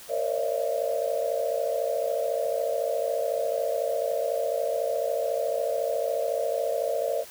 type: tone cluster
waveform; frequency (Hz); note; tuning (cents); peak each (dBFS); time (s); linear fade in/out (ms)
sine; 464.7 / 535 / 569 / 619 / 673; A#4 / C5 / C#5 / D#5 / E5; -5 / +38 / +45 / -9 / +36; -31; 0.08-7.25; 50
effects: white hiss -46 dBFS RMS until 7.3 s